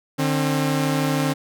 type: tone pair together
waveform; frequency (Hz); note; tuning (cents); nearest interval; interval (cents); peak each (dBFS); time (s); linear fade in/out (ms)
sawtooth; 150.19 / 267.6; D3 / C4; +39 / +39; minor seventh; 1000; -18; 0.18-1.34; 20
effects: none